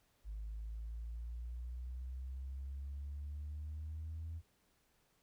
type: exponential sweep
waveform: sine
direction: up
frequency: 51.91 to 82.41 Hz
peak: -40 dBFS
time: 0.24-4.42 s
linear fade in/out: 50 ms
effects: tanh soft clip ceiling -38 dBFS + pink hiss -75 dBFS RMS until 5.22 s